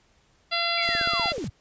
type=harmonic tone; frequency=683 Hz; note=F5; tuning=39 cents flat; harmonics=1 / 2 / 3 / 4 / 5 / 6 / 7; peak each=-31 / -31 / -31 / -31 / -31 / -31 / -31 dBFS; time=0.51-1.33 s; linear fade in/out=20 ms
type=linear sweep; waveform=sine; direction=down; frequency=2356 to 65.9 Hz; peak=-29 dBFS; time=0.77-1.5 s; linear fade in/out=10 ms
type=noise; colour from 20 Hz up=white; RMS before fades=-42 dBFS; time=0.82-1.48 s; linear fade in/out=5 ms
type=click train; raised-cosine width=2 ms; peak=-22 dBFS; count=10; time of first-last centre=0.89-1.442 s; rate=16.3 Hz
effects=pink hiss -63 dBFS RMS until 1.6 s + resampled to 16000 Hz